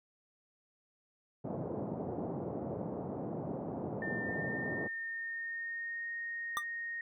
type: band-pass noise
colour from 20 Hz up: pink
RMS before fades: -39 dBFS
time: 1.44-4.88 s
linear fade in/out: 10 ms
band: 120 to 730 Hz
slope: 24 dB/octave
type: tone with pitch glide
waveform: sine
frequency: 1800 to 1858.1 Hz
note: A6 to A#6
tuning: +39 to -6 cents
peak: -37 dBFS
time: 4.02-7.01 s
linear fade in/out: 2 ms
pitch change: +55 cents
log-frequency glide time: 4.17-6.1 s
type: tone with exponential decay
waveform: square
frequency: 1193 Hz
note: D6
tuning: 27 cents sharp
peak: -28 dBFS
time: 6.57-6.64 s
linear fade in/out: 0 ms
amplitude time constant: 15 ms
effects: none